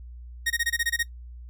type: tone bursts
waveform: sawtooth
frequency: 1866 Hz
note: A#6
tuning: 1 cent sharp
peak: -19 dBFS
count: 9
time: 0.46-1.031 s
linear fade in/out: 10 ms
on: 43 ms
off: 23 ms
effects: noise-tail reverb RT60 0.1 s tail -19 dB re dry + added 60 Hz sine -39 dBFS peak until 1.49 s